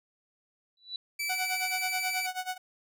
sine tone with exponential growth, 3957 Hz, B7, 3 cents sharp, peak -30 dBFS, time 0.77-0.96 s, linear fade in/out 2 ms, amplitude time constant 40 ms
sawtooth tone, 2313 Hz, D7, 27 cents flat, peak -27 dBFS, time 1.19-2.27 s, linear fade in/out 10 ms
sawtooth tone with tremolo, 740 Hz, F#5, in tune, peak -26 dBFS, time 1.29-2.58 s, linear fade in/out 10 ms, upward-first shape sine, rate 9.3 Hz, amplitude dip 90%
effects none

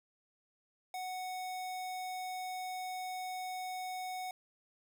square tone, 740 Hz, F#5, in tune, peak -39 dBFS, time 0.94-4.31 s, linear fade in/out 2 ms, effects none

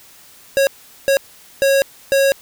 square tone bursts at uneven times, 548 Hz, C#5, 20 cents flat, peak -12 dBFS, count 4, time 0.57-0.67 / 1.08-1.17 / 1.62-1.82 / 2.12-2.32 s, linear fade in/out 0 ms, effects white hiss -45 dBFS RMS until 2.41 s

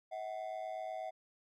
triangle ring-modulated tone, 696 Hz, F5, 6 cents flat, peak -34 dBFS, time 0.11-1.11 s, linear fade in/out 20 ms, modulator 54.1 Hz, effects none

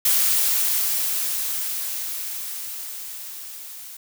blue noise with level ramp, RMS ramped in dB -18 to -39 dBFS, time 0.05-3.97 s, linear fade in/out 5 ms, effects none

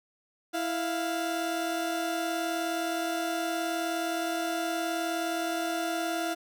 30% pulse tone pair together, 329.8 / 698.8 Hz, E4 / F5, +1 / +1 cents, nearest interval octave + minor second, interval 1300 cents, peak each -29 / -29 dBFS, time 0.53-6.35 s, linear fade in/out 20 ms, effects none

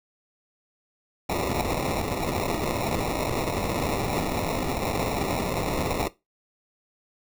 white noise with sample-and-hold, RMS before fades -27 dBFS, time 1.29-6.08 s, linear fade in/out 5 ms, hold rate 1575 Hz, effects noise-tail reverb RT60 0.2 s tail -17 dB re dry

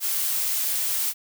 blue noise, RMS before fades -25 dBFS, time 0-1.14 s, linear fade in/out 50 ms, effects none

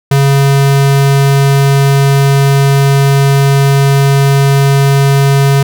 square tone, 138.59 Hz, C#3, in tune, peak -6 dBFS, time 0.11-5.63 s, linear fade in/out 5 ms, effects none

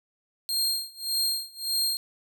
sawtooth tone with tremolo, 4212 Hz, C8, 11 cents sharp, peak -20 dBFS, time 0.49-1.97 s, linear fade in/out 0 ms, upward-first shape sine, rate 1.7 Hz, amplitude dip 95%, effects none

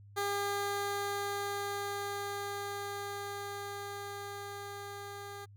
15% pulse tone with level ramp, 403.2 Hz, G4, 49 cents sharp, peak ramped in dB -25 to -37 dBFS, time 0.16-5.46 s, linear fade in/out 20 ms, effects added 101 Hz sine -52 dBFS peak until 5.56 s

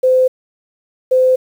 sine tone pair in turn, 514 / 514 Hz, C5 / C5, -31 / -31 cents, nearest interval unison, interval 0 cents, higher neither, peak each -8 dBFS, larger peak neither, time 0.03-0.28 / 1.11-1.36 s, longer neither, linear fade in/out 10 ms, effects 7-bit

